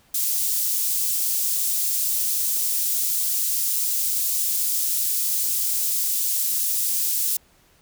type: high-pass noise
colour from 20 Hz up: white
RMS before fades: -23 dBFS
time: 0.14-7.37 s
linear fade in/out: 5 ms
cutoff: 6400 Hz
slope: 12 dB/octave
effects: pink hiss -58 dBFS RMS until 7.81 s